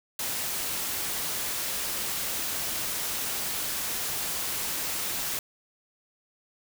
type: noise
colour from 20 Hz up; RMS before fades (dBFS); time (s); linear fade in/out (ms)
white; -31; 0.19-5.39; 2
effects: none